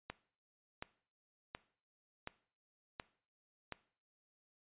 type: click train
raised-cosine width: 0.3 ms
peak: -25 dBFS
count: 6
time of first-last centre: 0.1-3.723 s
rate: 1.38 Hz
effects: noise-tail reverb RT60 0.5 s tail -19 dB re dry + resampled to 8000 Hz